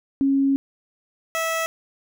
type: tone pair in turn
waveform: sine / 15% pulse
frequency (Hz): 274 / 652.4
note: C#4 / E5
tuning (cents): -20 / -18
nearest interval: octave + minor third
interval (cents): 1502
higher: second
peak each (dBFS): -16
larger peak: neither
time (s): 0.21-0.56 / 1.35-1.66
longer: first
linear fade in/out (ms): 0
effects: none